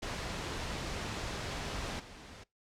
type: noise with level steps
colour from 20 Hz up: pink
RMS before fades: -38 / -50 dBFS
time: 0.02-2.44 s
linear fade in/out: 10 ms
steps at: 1.99 s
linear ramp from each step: 10 ms
effects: noise-tail reverb RT60 0.2 s tail -23 dB re dry + low-pass 6000 Hz 12 dB/octave